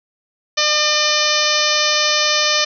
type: harmonic tone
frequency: 602 Hz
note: D5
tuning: 43 cents sharp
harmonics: 1 / 2 / 3 / 4 / 5 / 6 / 7 / 8 / 9 / 10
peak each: -23 / -23 / -23 / -23 / -23 / -23 / -23 / -23 / -23 / -23 dBFS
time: 0.57-2.65 s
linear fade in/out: 10 ms
effects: none